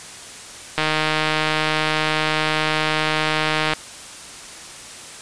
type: click train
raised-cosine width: 0.3 ms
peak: -3 dBFS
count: 459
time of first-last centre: 0.78-3.735 s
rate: 155 Hz
effects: white hiss -37 dBFS RMS until 5.21 s + resampled to 22050 Hz